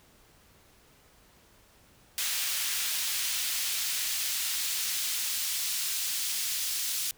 pink noise with high-pass filter sweep, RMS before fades -31 dBFS, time 2.18-7.11 s, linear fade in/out 0 ms, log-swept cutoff 2600 to 4000 Hz, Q 0.73, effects pink hiss -60 dBFS RMS until 7.17 s

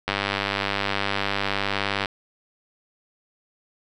click train, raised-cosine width 0.3 ms, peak -7 dBFS, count 198, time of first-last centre 0.08-2.058 s, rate 99.6 Hz, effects none

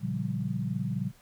sine chord, G half-diminished seventh, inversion first, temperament just, 117.6 / 141.12 / 176.4 / 196 Hz, Bb2 / Db3 / F3 / G3, +16 / +31 / +18 / 0 cents, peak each -34 dBFS, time 0-1.12 s, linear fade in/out 50 ms, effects pink hiss -60 dBFS RMS until 1.21 s

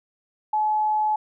sine tone, 855 Hz, A5, 50 cents flat, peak -19 dBFS, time 0.53-1.16 s, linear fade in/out 5 ms, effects none

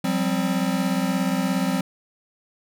square chord, F suspended second, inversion none, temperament equal with one note detuned, 179.01 / 196 / 261.6 Hz, F3 / G3 / C4, +43 / 0 / 0 cents, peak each -26 dBFS, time 0.04-1.81 s, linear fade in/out 5 ms, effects none

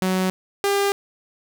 sawtooth tone pair in turn, 186.5 / 400.2 Hz, F#3 / G4, +14 / +36 cents, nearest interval octave + minor second, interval 1322 cents, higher second, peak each -15 / -14 dBFS, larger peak second, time 0.02-0.3 / 0.64-0.92 s, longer neither, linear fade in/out 0 ms, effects none

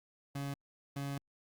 30% pulse tone bursts at uneven times, 140.1 Hz, C#3, 19 cents sharp, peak -34 dBFS, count 2, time 0.35-0.54 / 0.96-1.18 s, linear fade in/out 5 ms, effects Opus 48 kbps

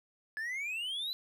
triangle exponential sweep, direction up, 1700 to 4063 Hz, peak -33 dBFS, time 0.37-1.13 s, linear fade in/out 0 ms, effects none

